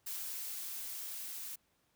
blue noise with level ramp, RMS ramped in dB -41 to -44 dBFS, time 0.06-1.56 s, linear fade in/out 10 ms, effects pink hiss -75 dBFS RMS until 1.95 s + high-pass 60 Hz 12 dB/octave

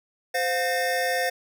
square tone cluster, 517 / 711 / 1824 Hz, C5 / F5 / A#6, -21 / +31 / -38 cents, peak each -28 dBFS, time 0.34-1.3 s, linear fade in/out 10 ms, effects none

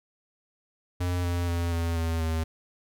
square tone with pitch steps, 89 / 87.27 / 85.57 / 83.91 / 82.28 / 80.68 Hz, F2 / F2 / F2 / E2 / E2 / E2, +33 / -1 / -35 / +31 / -3 / -37 cents, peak -26 dBFS, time 1-2.44 s, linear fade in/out 10 ms, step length 240 ms, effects none

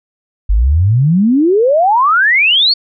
sine exponential sweep, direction up, 46.25 to 4559 Hz, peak -7 dBFS, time 0.49-2.74 s, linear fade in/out 10 ms, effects none

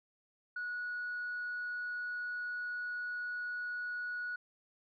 sine tone, 1462 Hz, F#6, 21 cents flat, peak -35 dBFS, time 0.56-4.36 s, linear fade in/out 5 ms, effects tanh soft clip ceiling -33 dBFS

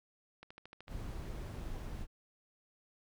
click train, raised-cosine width 0.3 ms, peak -34 dBFS, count 7, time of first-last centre 0.43-0.881 s, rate 13.3 Hz
brown noise, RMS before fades -42 dBFS, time 0.87-2.07 s, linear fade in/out 50 ms
effects none

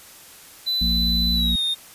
triangle tone with pitch glide, 4000 to 3668 Hz, B7 to A#7, +21 to -29 cents, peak -19 dBFS, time 0.66-1.75 s, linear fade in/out 20 ms, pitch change -150 cents, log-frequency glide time 1.33-1.62 s
harmonic tone, 58.27 Hz, A#1, in tune, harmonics 1 / 3 / 4, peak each -22 / -27 / -28 dBFS, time 0.81-1.56 s, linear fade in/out 5 ms
effects white hiss -45 dBFS RMS until 1.94 s + resampled to 32000 Hz

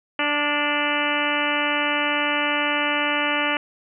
harmonic tone with a mistuned harmonic, 293.7 Hz, D4, in tune, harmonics 1 / 2 / 3 / 4 / 5 / 6 / 7 / 8 / 9 / 10, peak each -29 / -29 / -29 / -29 / -29 / -29 / -29 / -29 / -29 / -29 dBFS, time 0.19-3.57 s, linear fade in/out 2 ms, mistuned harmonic 5, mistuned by -25 cents, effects none

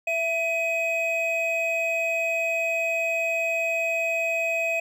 triangle tone pair together, 665 / 2525 Hz, E5 / D#7, +15 / +25 cents, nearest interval octave + major seventh, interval 2310 cents, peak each -25 / -23 dBFS, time 0.07-4.8 s, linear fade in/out 5 ms, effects none

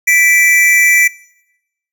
square tone pair together, 1975.5 / 2332 Hz, B6 / D7, 0 / -13 cents, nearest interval minor third, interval 287 cents, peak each -11 dBFS, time 0.07-1.08 s, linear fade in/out 10 ms, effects noise-tail reverb RT60 0.9 s tail -23 dB re dry

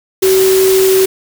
sine tone in noise, 380 Hz, F#4, 46 cents sharp, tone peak -7 dBFS, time 0.22-1.06 s, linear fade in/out 10 ms, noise white, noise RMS -18 dBFS, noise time 0.22-1.06 s, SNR +8 dB, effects none

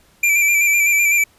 square tone with vibrato, 2349 Hz, D7, in tune, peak -13 dBFS, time 0.23-1.24 s, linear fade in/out 5 ms, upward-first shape square, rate 7.9 Hz, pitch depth 29 cents each way, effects pink hiss -54 dBFS RMS until 1.38 s + resampled to 32000 Hz

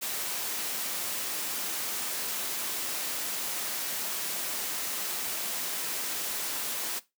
white noise, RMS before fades -33 dBFS, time 0.01-7 s, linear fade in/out 20 ms, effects noise-tail reverb RT60 0.2 s tail -17 dB re dry + high-pass 200 Hz 12 dB/octave

